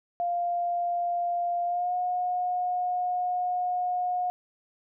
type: tone with pitch glide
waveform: sine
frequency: 698.5 to 721.9 Hz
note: F5 to F#5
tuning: 0 to -43 cents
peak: -25 dBFS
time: 0.2-4.3 s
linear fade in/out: 0 ms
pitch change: +57 cents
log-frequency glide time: 1.65-1.95 s
effects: none